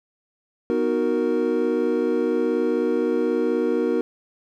triangle chord, B major seventh, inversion none, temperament equal, 246.9 / 311.1 / 370 / 466.2 Hz, B3 / D#4 / F#4 / A#4, 0 / 0 / 0 / 0 cents, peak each -24 / -24 / -23 / -21 dBFS, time 0.7-4.01 s, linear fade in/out 0 ms, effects none

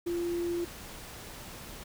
sine tone in noise, 345.1 Hz, F4, 21 cents flat, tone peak -29 dBFS, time 0.06-0.65 s, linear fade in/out 10 ms, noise pink, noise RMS -45 dBFS, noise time 0.06-1.84 s, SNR +13 dB, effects none

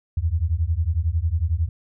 sine beating tone pair, 77 / 88 Hz, D#2 / F2, -17 / +14 cents, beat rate 11 Hz, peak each -22 / -22 dBFS, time 0.17-1.69 s, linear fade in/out 5 ms, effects none

